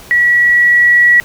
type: tone with level ramp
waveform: sine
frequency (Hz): 1932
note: B6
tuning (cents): -39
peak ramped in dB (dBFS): -7 to -4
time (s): 0.11-1.2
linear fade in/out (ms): 0
effects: pink hiss -36 dBFS RMS until 1.24 s